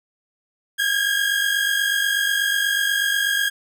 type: tone pair together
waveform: 30% pulse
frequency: 1613 / 1661.2 Hz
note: G6 / G#6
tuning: +49 / 0 cents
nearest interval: minor second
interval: 51 cents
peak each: -18 / -20 dBFS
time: 0.78-3.5 s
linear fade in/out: 20 ms
effects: none